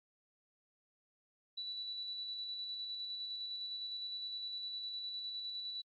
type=tone with tremolo; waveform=sine; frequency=3951 Hz; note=B7; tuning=in tune; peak=-39 dBFS; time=1.57-5.82 s; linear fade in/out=10 ms; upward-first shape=square; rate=9.8 Hz; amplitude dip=25%; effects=AAC 64 kbps